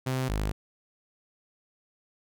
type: tone pair in turn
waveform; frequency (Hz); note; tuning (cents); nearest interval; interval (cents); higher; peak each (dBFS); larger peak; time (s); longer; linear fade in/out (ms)
sawtooth; 130 / 51.59; C3 / G#1; -11 / -11; octave + major third; 1600; first; -23; neither; 0.06-0.29 / 0.29-0.52; neither; 10
effects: none